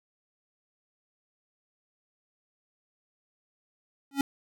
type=tone with exponential growth; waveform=square; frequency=277.2 Hz; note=C#4; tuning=in tune; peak=-20 dBFS; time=4.11-4.21 s; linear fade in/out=2 ms; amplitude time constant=20 ms; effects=none